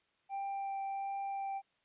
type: tone with vibrato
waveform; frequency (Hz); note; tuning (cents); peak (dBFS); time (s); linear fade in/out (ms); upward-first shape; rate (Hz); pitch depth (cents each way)
triangle; 787; G5; +7; -34; 0.29-1.62; 50; triangle; 1.4; 9
effects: white hiss -75 dBFS RMS until 1.84 s + resampled to 8000 Hz